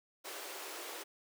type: high-pass noise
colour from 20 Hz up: pink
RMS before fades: -45 dBFS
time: 0.24-1.04 s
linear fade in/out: 20 ms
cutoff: 330 Hz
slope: 48 dB/octave
effects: none